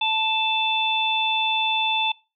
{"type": "harmonic tone", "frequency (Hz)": 880, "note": "A5", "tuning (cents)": 0, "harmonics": [1, 3, 4], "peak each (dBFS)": [-24, -25, -23], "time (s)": [0.01, 2.12], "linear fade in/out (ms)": 5, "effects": ["noise-tail reverb RT60 0.3 s tail -24 dB re dry"]}